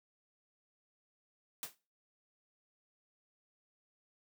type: noise with exponential decay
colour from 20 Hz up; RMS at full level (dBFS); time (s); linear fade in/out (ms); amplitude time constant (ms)
white; -37; 1.63-1.75; 1; 26
effects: noise-tail reverb RT60 0.3 s tail -17 dB re dry + high-pass 150 Hz 12 dB/octave